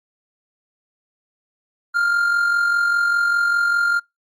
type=tone with amplitude modulation; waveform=triangle; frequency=1400 Hz; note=F6; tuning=4 cents sharp; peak=-12 dBFS; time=1.94-4 s; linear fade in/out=20 ms; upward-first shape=sine; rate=45 Hz; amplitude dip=45%; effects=noise-tail reverb RT60 0.2 s tail -26 dB re dry + Opus 48 kbps